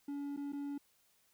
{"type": "tone with dropouts", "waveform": "triangle", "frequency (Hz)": 284.3, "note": "C#4", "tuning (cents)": 44, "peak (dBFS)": -36, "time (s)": [0.08, 0.78], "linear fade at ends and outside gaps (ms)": 5, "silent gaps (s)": [[0.365, 0.373], [0.523, 0.531]], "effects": ["white hiss -72 dBFS RMS until 1.33 s"]}